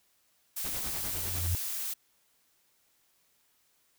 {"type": "noise", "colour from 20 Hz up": "blue", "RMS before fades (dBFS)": -35, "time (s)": [0.56, 1.94], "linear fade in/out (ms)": 10}
{"type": "noise with tremolo", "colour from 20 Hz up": "pink", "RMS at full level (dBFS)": -40, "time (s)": [0.64, 1.47], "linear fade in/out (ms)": 5, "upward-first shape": "triangle", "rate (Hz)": 9.9, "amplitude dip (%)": 75}
{"type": "tone with exponential growth", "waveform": "sine", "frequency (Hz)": 87.31, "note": "F2", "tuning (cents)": 0, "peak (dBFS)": -25, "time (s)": [0.81, 1.55], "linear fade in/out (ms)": 0, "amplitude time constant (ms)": 160}
{"effects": ["white hiss -70 dBFS RMS until 3.98 s"]}